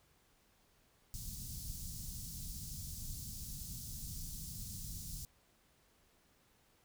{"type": "band-stop noise", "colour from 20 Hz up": "pink", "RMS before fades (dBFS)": -45, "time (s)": [1.14, 5.25], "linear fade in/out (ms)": 0, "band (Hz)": [180, 5000], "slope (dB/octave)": 24, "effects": ["pink hiss -71 dBFS RMS until 6.84 s"]}